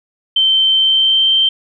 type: tone with pitch glide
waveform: sine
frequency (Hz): 3107 to 3130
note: G7 to G7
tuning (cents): -16 to -3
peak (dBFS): -9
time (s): 0.36-1.49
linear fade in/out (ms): 5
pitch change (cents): +13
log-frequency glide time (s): 0.77-1.3
effects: none